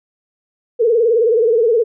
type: tone with vibrato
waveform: sine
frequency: 458.4 Hz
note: A#4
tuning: 29 cents flat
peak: -10 dBFS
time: 0.79-1.84 s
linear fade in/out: 20 ms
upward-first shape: sine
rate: 19 Hz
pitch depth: 110 cents each way
effects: none